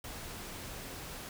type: noise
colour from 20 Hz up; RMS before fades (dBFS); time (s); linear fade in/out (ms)
pink; -44; 0.04-1.29; 2
effects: none